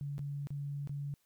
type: tone with dropouts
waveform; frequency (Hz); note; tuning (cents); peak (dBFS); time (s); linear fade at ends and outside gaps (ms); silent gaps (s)
sine; 142.5; C#3; +48; -36; 0.01-1.14; 0; 0.181-0.192 / 0.471-0.505 / 0.874-0.894
effects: white hiss -75 dBFS RMS until 1.25 s